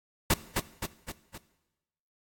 pink noise with echo, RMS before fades -23 dBFS, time 0.3-0.34 s, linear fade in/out 5 ms, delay 260 ms, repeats 4, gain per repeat -5 dB, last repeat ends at 1.38 s, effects noise-tail reverb RT60 1.0 s tail -17 dB re dry + AAC 64 kbps

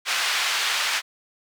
white band-pass noise, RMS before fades -24 dBFS, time 0.05-1.02 s, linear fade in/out 50 ms, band 1100 to 3800 Hz, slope 12 dB/octave, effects none

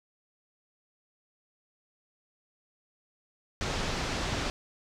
pink low-pass noise, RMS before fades -32 dBFS, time 3.61-4.5 s, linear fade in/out 0 ms, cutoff 6400 Hz, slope 24 dB/octave, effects none

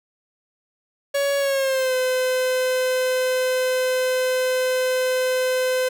45% pulse tone with pitch glide, 561 to 511.5 Hz, C#5 to C5, +21 to -39 cents, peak -19 dBFS, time 1.14-5.89 s, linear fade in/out 10 ms, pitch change -160 cents, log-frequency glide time 1.38-1.94 s, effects none

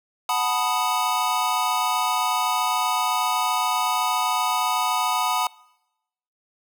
square chord, B dominant seventh, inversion second, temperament equal, 740 / 880 / 987.8 / 1244.5 Hz, F#5 / A5 / B5 / D#6, 0 / 0 / 0 / 0 cents, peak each -28 / -28 / -26 / -27 dBFS, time 0.29-5.47 s, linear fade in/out 2 ms, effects noise-tail reverb RT60 0.9 s tail -23 dB re dry

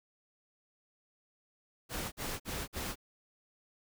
pink noise bursts, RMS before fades -38 dBFS, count 4, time 1.89-2.957 s, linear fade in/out 50 ms, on 230 ms, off 49 ms, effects none

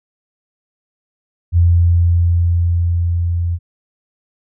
sine tone with level ramp, 86 Hz, F2, 26 cents flat, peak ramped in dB -7 to -15 dBFS, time 1.52-3.59 s, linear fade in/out 50 ms, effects none

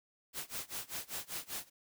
white noise with tremolo, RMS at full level -39 dBFS, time 0.33-1.7 s, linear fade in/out 50 ms, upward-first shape sine, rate 5.1 Hz, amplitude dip 95%, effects none

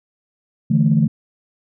sine chord, D suspended second, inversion none, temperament equal, 146.83 / 164.81 / 220 Hz, D3 / E3 / A3, 0 / 0 / 0 cents, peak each -16 dBFS, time 0.7-1.08 s, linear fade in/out 10 ms, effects tanh soft clip ceiling -3 dBFS

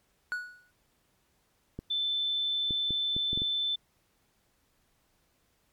triangle tone with exponential decay, 1467 Hz, F#6, 15 cents flat, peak -26 dBFS, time 0.32-0.71 s, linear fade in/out 0 ms, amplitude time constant 83 ms
clicks, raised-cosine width 3 ms, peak -24 dBFS, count 7, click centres 1.79 / 2.708 / 2.907 / 3.165 / 3.331 / 3.375 / 3.419 s
sine tone, 3528 Hz, A7, 4 cents sharp, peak -27 dBFS, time 1.9-3.76 s, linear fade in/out 10 ms
effects pink hiss -71 dBFS RMS until 5.72 s + MP3 96 kbps

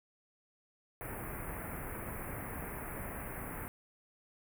pink band-stop noise, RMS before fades -42 dBFS, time 1.01-3.68 s, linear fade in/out 0 ms, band 2300 to 9900 Hz, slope 48 dB/octave, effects none

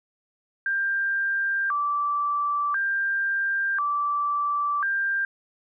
sine tone with vibrato, 1360 Hz, F6, 46 cents flat, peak -22 dBFS, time 0.66-5.25 s, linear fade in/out 2 ms, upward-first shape square, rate 0.48 Hz, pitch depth 270 cents each way, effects none

